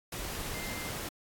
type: tone in noise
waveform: sine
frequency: 2091 Hz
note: C7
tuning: 2 cents flat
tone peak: -42 dBFS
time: 0.54-0.9 s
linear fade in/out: 5 ms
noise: pink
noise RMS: -38 dBFS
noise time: 0.12-1.09 s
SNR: -7 dB
effects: AAC 64 kbps